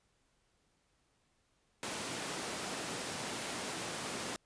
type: high-pass noise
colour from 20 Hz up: pink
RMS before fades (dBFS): -40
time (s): 1.83-4.36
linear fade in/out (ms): 0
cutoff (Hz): 190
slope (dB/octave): 12
effects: pink hiss -75 dBFS RMS until 4.45 s + resampled to 22050 Hz